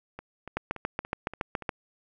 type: two click trains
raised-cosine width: 0.5 ms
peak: -24 / -13 dBFS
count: 6 / 9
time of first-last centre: 0.19-1.623 / 0.57-1.692 s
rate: 3.49 / 7.13 Hz
effects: none